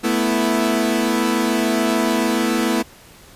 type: chord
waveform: sawtooth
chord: A suspended second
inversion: none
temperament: equal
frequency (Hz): 220 / 246.9 / 329.6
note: A3 / B3 / E4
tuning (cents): 0 / 0 / 0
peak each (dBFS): -17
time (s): 0.03-2.83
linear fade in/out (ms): 20
effects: pink hiss -45 dBFS RMS until 3.35 s + resampled to 32000 Hz